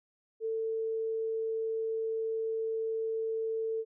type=tone; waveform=sine; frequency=446.4 Hz; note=A4; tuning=25 cents sharp; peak=-30 dBFS; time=0.4-3.85 s; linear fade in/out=50 ms; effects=none